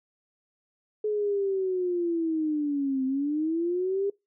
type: linear two-way sweep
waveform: sine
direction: down then up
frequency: 427.8 to 259.8 to 404.8 Hz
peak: -24 dBFS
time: 1.04-4.1 s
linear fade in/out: 5 ms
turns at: 3.05 s
effects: noise-tail reverb RT60 0.2 s tail -23 dB re dry